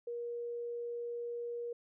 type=tone; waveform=sine; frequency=474.8 Hz; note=A#4; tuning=32 cents sharp; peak=-37 dBFS; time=0.07-1.73 s; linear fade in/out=5 ms; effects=none